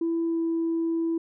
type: tone with pitch glide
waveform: sine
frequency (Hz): 332.5 to 330.4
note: E4 to E4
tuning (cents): +15 to +4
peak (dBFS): -22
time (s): 0.01-1.18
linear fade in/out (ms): 5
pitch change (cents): -11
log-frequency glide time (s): 0.26-0.39
effects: tanh soft clip ceiling -20 dBFS